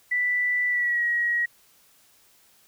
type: tone with pitch glide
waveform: sine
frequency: 1975.5 to 1901.6 Hz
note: B6 to A#6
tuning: 0 to +34 cents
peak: -21 dBFS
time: 0.11-1.46 s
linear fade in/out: 10 ms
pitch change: -66 cents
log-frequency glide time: 0.68-1.03 s
effects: white hiss -59 dBFS RMS until 2.67 s